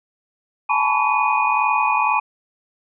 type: tone cluster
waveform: sine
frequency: 845 / 887 / 997 / 1129 / 2474 Hz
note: G#5 / A5 / B5 / C#6 / D#7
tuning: +30 / +14 / +16 / +31 / -10 cents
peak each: -22 dBFS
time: 0.69-2.2 s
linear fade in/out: 10 ms
effects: none